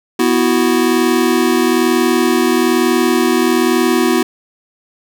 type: chord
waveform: square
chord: B suspended fourth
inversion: none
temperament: just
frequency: 246.9 / 329.3 / 370.4 Hz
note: B3 / E4 / F#4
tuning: 0 / -2 / +2 cents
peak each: -16 dBFS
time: 0.19-4.23 s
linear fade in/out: 5 ms
effects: none